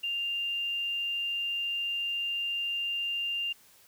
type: tone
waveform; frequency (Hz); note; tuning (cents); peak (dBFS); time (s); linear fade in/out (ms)
sine; 2794; F7; 0; -29; 0.03-3.53; 10
effects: white hiss -59 dBFS RMS until 3.87 s